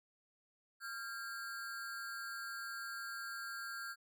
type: ring-modulated tone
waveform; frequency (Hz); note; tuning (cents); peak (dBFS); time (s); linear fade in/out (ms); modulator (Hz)
square; 1496; F#6; +19; -40; 0.8-3.96; 50; 113
effects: none